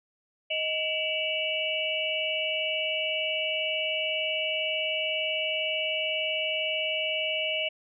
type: tone cluster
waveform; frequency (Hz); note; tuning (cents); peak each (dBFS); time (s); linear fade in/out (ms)
sine; 627 / 2283 / 2683 / 2925; D#5 / D7 / E7 / F#7; +13 / -50 / +30 / -21; -32 / -34 / -33 / -30; 0.5-7.69; 10
effects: none